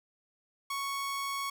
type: tone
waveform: sawtooth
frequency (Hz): 1108.7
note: C#6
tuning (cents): 0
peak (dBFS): -29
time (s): 0.7-1.5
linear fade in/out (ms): 5
effects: none